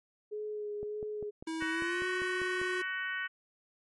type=tone with vibrato; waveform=sine; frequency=420 Hz; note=G#4; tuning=19 cents sharp; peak=-35 dBFS; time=0.31-1.31 s; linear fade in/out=20 ms; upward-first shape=sine; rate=1.7 Hz; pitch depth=19 cents each way
type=click train; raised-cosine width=2 ms; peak=-31 dBFS; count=10; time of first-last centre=0.83-2.616 s; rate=5.04 Hz
type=tone with pitch glide; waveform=square; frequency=322.7 to 364.3 Hz; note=E4 to F#4; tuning=-37 to -27 cents; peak=-35 dBFS; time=1.47-2.82 s; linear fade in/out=5 ms; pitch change=+210 cents; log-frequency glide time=1.69-2.06 s
type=harmonic tone; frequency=374.3 Hz; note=F#4; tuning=20 cents sharp; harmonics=3 / 4 / 5 / 6 / 7 / 8; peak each=-45 / -36 / -37 / -46 / -49 / -46 dBFS; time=1.6-3.28 s; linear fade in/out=20 ms
effects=MP3 48 kbps